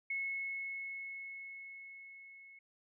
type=tone with level ramp; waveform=sine; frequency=2188 Hz; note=C#7; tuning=23 cents flat; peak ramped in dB=-34 to -54 dBFS; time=0.1-2.59 s; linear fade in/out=5 ms; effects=none